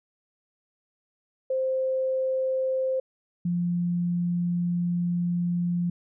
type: tone pair in turn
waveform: sine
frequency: 523 / 174.53 Hz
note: C5 / F3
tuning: -1 / -1 cents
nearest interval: octave + perfect fifth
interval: 1900 cents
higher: first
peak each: -23 dBFS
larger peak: neither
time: 1.5-3 / 3.45-5.9 s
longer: second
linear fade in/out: 5 ms
effects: none